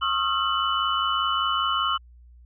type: tone cluster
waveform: sine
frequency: 1086 / 1263 / 1368 / 2985 Hz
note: C#6 / D#6 / F6 / F#7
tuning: -36 / +26 / -36 / +15 cents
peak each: -27 dBFS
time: 0.01-1.98 s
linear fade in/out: 20 ms
effects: added 60 Hz sine -47 dBFS peak until 2.45 s